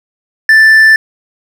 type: tone with hard clipping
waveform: triangle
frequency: 1765 Hz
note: A6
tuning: 5 cents sharp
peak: -3 dBFS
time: 0.49-0.96 s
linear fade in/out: 2 ms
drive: 6 dB
effects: none